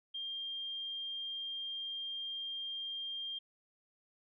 sine tone, 3199 Hz, G7, 34 cents sharp, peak -38 dBFS, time 0.14-3.39 s, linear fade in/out 10 ms, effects none

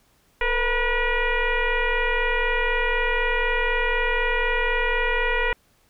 sine tone with frequency modulation, 976 Hz, B5, 21 cents flat, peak -19 dBFS, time 0.41-5.53 s, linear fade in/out 2 ms, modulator 477 Hz, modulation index 3.1, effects pink hiss -62 dBFS RMS until 5.89 s

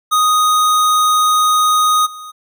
square tone with level steps, 1244.5 Hz, D#6, in tune, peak -11 / -30 dBFS, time 0.11-2.32 s, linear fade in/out 20 ms, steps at 2.05 s, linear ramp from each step 20 ms, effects none

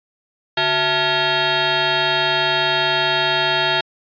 sine tone with frequency modulation, 1174.7 Hz, D6, in tune, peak -15 dBFS, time 0.57-3.81 s, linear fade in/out 5 ms, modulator 515 Hz, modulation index 5.5, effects resampled to 11025 Hz

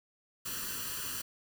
white noise with comb filter, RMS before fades -38 dBFS, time 0.45-1.22 s, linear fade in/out 10 ms, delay 0.68 ms, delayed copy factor +0.8, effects none

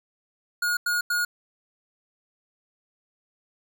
square tone bursts, 1439 Hz, F#6, 49 cents flat, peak -23 dBFS, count 3, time 0.62-1.25 s, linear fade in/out 5 ms, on 150 ms, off 90 ms, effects 10-bit

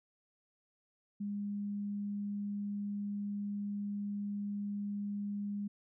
sine tone, 203.7 Hz, G#3, 33 cents flat, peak -35 dBFS, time 1.2-5.68 s, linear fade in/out 10 ms, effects none

